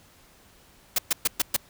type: noise bursts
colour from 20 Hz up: white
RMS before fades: -22 dBFS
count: 5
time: 0.96-1.565 s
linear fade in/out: 5 ms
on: 25 ms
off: 120 ms
effects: pink hiss -56 dBFS RMS until 1.69 s